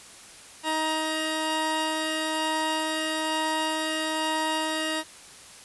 15% pulse tone pair together, 314.5 / 942.4 Hz, D#4 / A#5, +19 / +19 cents, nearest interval octave + perfect fifth, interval 1900 cents, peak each -22 dBFS, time 0.63-5.04 s, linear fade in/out 50 ms, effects white hiss -47 dBFS RMS until 5.64 s + resampled to 24000 Hz

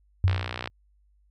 sine tone with exponential decay, 92.5 Hz, F#2, in tune, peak -15 dBFS, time 0.24-0.7 s, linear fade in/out 0 ms, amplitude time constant 99 ms
click train, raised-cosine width 0.3 ms, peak -15 dBFS, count 25, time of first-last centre 0.28-0.675 s, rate 60.8 Hz
effects added 50 Hz sine -60 dBFS peak until 1.3 s

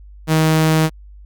sawtooth tone, 158.1 Hz, D#3, 28 cents sharp, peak -8 dBFS, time 0.27-0.9 s, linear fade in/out 50 ms, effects added 50 Hz sine -37 dBFS peak until 1.25 s

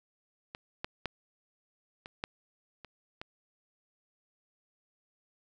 clicks, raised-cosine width 0.3 ms, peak -24 / -18 / -17 / -27 / -17 / -30 / -24 dBFS, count 7, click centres 0.549 / 0.845 / 1.057 / 2.059 / 2.239 / 2.847 / 3.215 s, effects none

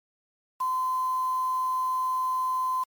sine tone with quantisation, 1027 Hz, C6, 33 cents flat, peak -24 dBFS, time 0.6-2.84 s, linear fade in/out 10 ms, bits 7, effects MP3 96 kbps

